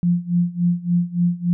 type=tone with tremolo; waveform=sine; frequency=174.61 Hz; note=F3; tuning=in tune; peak=-13 dBFS; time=0.03-1.53 s; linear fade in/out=0 ms; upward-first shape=sine; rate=3.5 Hz; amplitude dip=90%; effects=none